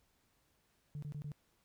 sine tone bursts, 146.83 Hz, D3, in tune, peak -39 dBFS, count 4, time 0.95-1.318 s, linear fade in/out 0 ms, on 74 ms, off 24 ms, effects tanh soft clip ceiling -37 dBFS + pink hiss -75 dBFS RMS until 1.64 s

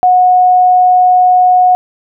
sine tone, 730 Hz, F#5, 24 cents flat, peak -4 dBFS, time 0.03-1.75 s, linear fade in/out 0 ms, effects none

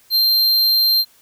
square tone, 4163 Hz, C8, 10 cents flat, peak -13 dBFS, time 0.1-1.05 s, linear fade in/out 50 ms, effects white hiss -53 dBFS RMS until 1.21 s

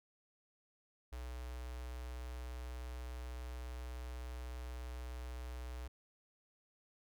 square tone with notch filter, 61.74 Hz, B1, in tune, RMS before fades -45 dBFS, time 1.12-5.88 s, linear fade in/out 10 ms, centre 210 Hz, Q 0.77, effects none

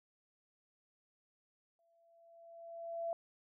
sine tone with exponential growth, 672 Hz, E5, 33 cents sharp, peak -34 dBFS, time 1.79-3.13 s, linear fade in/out 1 ms, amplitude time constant 290 ms, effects none

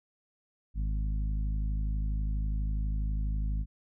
harmonic tone, 52.2 Hz, G#1, 10 cents sharp, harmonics 1 / 2 / 3 / 4 / 5, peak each -28 / -41 / -41 / -46 / -50 dBFS, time 0.74-3.66 s, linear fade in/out 50 ms, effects none

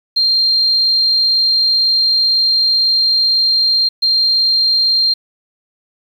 sine tone bursts at uneven times, 4186 Hz, C8, in tune, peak -10 dBFS, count 2, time 0.16-3.89 / 4.02-5.14 s, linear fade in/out 10 ms, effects 7-bit

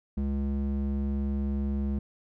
square tone with band-pass filter, 69.3 Hz, C#2, in tune, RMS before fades -29 dBFS, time 0.17-1.99 s, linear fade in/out 5 ms, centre 150 Hz, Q 8.3, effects none

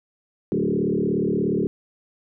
sine tone with frequency modulation, 293.7 Hz, D4, in tune, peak -19 dBFS, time 0.52-1.67 s, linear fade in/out 0 ms, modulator 36.9 Hz, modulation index 3.7, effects none

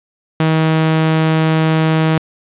sawtooth tone, 159.1 Hz, D#3, 39 cents sharp, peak -7 dBFS, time 0.4-2.18 s, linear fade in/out 2 ms, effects resampled to 8000 Hz + 7-bit

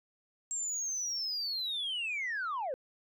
sine linear sweep, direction down, 7540 to 485.1 Hz, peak -31 dBFS, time 0.51-2.74 s, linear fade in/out 0 ms, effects tanh soft clip ceiling -30 dBFS

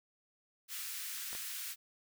white high-pass noise, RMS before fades -42 dBFS, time 0.68-1.76 s, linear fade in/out 50 ms, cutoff 1400 Hz, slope 24 dB/octave
clicks, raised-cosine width 0.5 ms, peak -33 dBFS, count 2, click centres 1.33 / 1.351 s
effects none

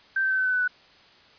sine tone with pitch steps, 1563 / 1549.5 / 1536.1 / 1522.9 / 1509.8 / 1496.7 / 1483.8 Hz, G6 / G6 / G6 / F#6 / F#6 / F#6 / F#6, -6 / -21 / -36 / +49 / +35 / +19 / +4 cents, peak -21 dBFS, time 0.16-0.678 s, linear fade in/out 5 ms, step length 74 ms, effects white hiss -54 dBFS RMS until 1.38 s + resampled to 11025 Hz

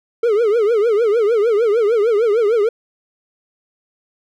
triangle tone with vibrato, 440 Hz, A4, in tune, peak -10 dBFS, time 0.23-2.69 s, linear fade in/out 5 ms, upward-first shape triangle, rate 6.6 Hz, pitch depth 190 cents each way, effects none

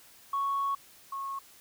sine tone pair in turn, 1108.7 / 1094.7 Hz, C#6 / C#6, 0 / -22 cents, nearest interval unison, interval 22 cents, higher first, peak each -26 / -33 dBFS, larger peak first, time 0.33-0.75 / 1.12-1.39 s, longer first, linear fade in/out 5 ms, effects tanh soft clip ceiling -23 dBFS + white hiss -56 dBFS RMS until 1.6 s

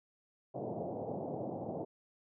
white band-pass noise, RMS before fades -40 dBFS, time 0.54-1.85 s, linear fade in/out 10 ms, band 100 to 750 Hz, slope 48 dB/octave, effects none

